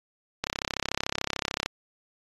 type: click train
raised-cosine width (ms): 0.2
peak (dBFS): -9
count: 42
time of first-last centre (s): 0.44-1.66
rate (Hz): 33.6
effects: AAC 32 kbps